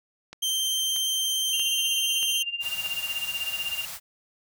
click train, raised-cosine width 0.2 ms, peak -23 dBFS, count 5, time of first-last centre 0.33-2.862 s, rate 1.58 Hz
sawtooth tone with vibrato, 3136 Hz, G7, in tune, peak -21 dBFS, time 0.42-2.43 s, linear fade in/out 10 ms, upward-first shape sine, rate 17 Hz, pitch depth 10 cents each way
sine tone with tremolo, 2794 Hz, F7, in tune, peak -25 dBFS, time 1.53-3.85 s, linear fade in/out 2 ms, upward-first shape sine, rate 16 Hz, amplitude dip 80%
white band-stop noise, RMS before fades -37 dBFS, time 2.6-4 s, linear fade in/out 50 ms, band 200 to 530 Hz, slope 48 dB/octave
effects none

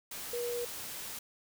sine tone in noise, 480 Hz, B4, 49 cents flat, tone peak -33 dBFS, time 0.33-0.65 s, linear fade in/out 5 ms, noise white, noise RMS -42 dBFS, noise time 0.11-1.19 s, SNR +6 dB, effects none

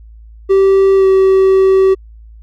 triangle tone with pitch glide, 388 to 382.7 Hz, G4 to G4, -18 to -42 cents, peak -4 dBFS, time 0.49-1.95 s, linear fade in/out 20 ms, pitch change -24 cents, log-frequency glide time 0.96-1.06 s, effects added 55 Hz sine -34 dBFS peak until 2.42 s

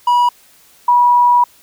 triangle / sine tone pair in turn, 971 / 971 Hz, B5 / B5, -30 / -30 cents, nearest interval unison, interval 0 cents, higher neither, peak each -7 dBFS, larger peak neither, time 0.07-0.29 / 0.88-1.44 s, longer second, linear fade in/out 5 ms, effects white hiss -48 dBFS RMS until 1.62 s

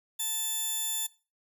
5% pulse tone pair together, 881 / 3524 Hz, A5 / A7, +2 / +2 cents, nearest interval 2 octaves, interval 2400 cents, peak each -31 / -22 dBFS, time 0.19-1.07 s, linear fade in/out 10 ms, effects noise-tail reverb RT60 0.3 s tail -18 dB re dry

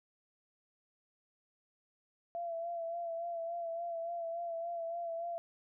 sine tone with vibrato, 676 Hz, E5, 43 cents sharp, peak -36 dBFS, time 2.35-5.38 s, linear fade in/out 0 ms, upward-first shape sine, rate 3.5 Hz, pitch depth 36 cents each way, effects none

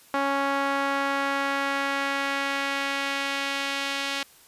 sawtooth tone with band-pass filter sweep, 277.2 Hz, C#4, in tune, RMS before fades -27 dBFS, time 0.14-4.23 s, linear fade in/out 2 ms, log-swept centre 1100 to 3200 Hz, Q 1.1, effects white hiss -54 dBFS RMS until 4.47 s + resampled to 32000 Hz

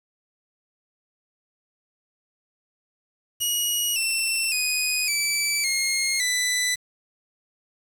15% pulse tone with pitch steps, 2898 / 2688 / 2494 / 2313 / 2146 / 1990.9 Hz, F#7 / E7 / D#7 / D7 / C7 / B6, -37 / +33 / +3 / -27 / +43 / +13 cents, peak -15 dBFS, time 3.4-6.76 s, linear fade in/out 20 ms, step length 560 ms, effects 7-bit

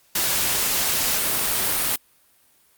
white noise, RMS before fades -22 dBFS, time 0.15-1.96 s, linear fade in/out 5 ms, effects white hiss -59 dBFS RMS until 2.77 s + Opus 48 kbps

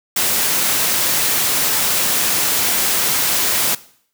white noise, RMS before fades -17 dBFS, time 0.16-3.75 s, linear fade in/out 5 ms, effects noise-tail reverb RT60 0.6 s tail -19 dB re dry + high-pass 100 Hz 12 dB/octave

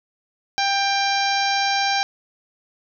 harmonic tone, 792 Hz, G5, 18 cents sharp, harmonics 1 / 2 / 3 / 4 / 5 / 6 / 7 / 8, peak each -21 / -26 / -27 / -32 / -28 / -30 / -28 / -35 dBFS, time 0.58-2.03 s, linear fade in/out 0 ms, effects none

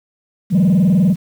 sine tone with vibrato, 181.2 Hz, F#3, 36 cents flat, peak -7 dBFS, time 0.5-1.16 s, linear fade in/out 50 ms, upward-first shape square, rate 20 Hz, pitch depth 200 cents each way, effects tanh soft clip ceiling -8 dBFS + 7-bit

